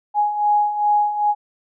sine beating tone pair, 830.6 / 833.1 Hz, G#5 / G#5, 0 / +5 cents, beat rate 2.5 Hz, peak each -22 / -16 dBFS, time 0.14-1.35 s, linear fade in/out 50 ms, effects none

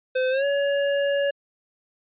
square tone with pitch glide, 514 to 563.8 Hz, C5 to C#5, -31 to +29 cents, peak -21 dBFS, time 0.15-1.31 s, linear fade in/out 10 ms, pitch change +160 cents, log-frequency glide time 0.3-0.45 s, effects resampled to 8000 Hz

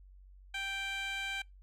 15% pulse tone with band-pass filter, 784 Hz, G5, in tune, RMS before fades -38 dBFS, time 0.54-1.42 s, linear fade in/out 5 ms, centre 2600 Hz, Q 0.96, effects noise-tail reverb RT60 0.2 s tail -25 dB re dry + added 47 Hz sine -53 dBFS peak until 1.62 s

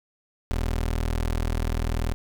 25% pulse tone, 40.48 Hz, E1, 31 cents flat, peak -20 dBFS, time 0.51-2.14 s, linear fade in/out 0 ms, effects none

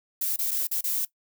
violet noise with dropouts, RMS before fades -27 dBFS, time 0.21-1.05 s, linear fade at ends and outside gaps 5 ms, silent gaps 0.362-0.388 / 0.51-0.514 / 0.671-0.713 / 0.81-0.84 s, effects noise-tail reverb RT60 0.1 s tail -19 dB re dry

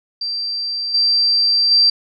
sine tone with level steps, 4699 Hz, D8, in tune, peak -20 / -12 / -9 dBFS, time 0.21-1.9 s, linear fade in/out 5 ms, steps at 0.94 / 1.71 s, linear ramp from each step 5 ms, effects none

